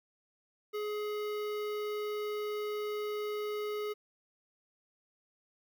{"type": "tone with notch filter", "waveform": "square", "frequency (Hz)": 420.1, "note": "G#4", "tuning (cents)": 20, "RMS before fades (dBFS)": -36, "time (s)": [0.73, 3.94], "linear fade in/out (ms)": 20, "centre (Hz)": 7900, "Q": 0.7, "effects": ["11-bit"]}